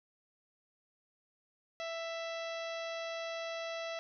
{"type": "harmonic tone", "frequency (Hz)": 662, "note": "E5", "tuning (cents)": 7, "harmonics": [1, 2, 3, 4, 5, 6, 7, 8, 9], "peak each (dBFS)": [-39, -47, -47, -48, -50, -52, -57, -56, -57], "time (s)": [1.8, 3.99], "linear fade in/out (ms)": 0, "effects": []}